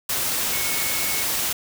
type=tone in noise; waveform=sine; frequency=2200 Hz; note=C#7; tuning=14 cents flat; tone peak=-31 dBFS; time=0.52-1.23 s; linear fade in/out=5 ms; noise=white; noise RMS=-24 dBFS; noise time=0.09-1.53 s; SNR=-10 dB; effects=none